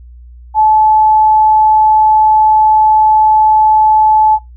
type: tone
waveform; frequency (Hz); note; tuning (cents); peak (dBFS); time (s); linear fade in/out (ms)
sine; 864; A5; -32; -5; 0.54-4.39; 50
effects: noise-tail reverb RT60 0.2 s tail -24 dB re dry + added 60 Hz sine -32 dBFS peak until 4.56 s